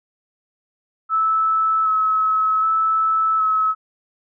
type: tone with vibrato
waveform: sine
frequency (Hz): 1299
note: E6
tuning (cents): -26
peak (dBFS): -15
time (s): 1.09-3.75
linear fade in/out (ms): 50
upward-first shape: square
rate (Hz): 0.65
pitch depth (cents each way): 13
effects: none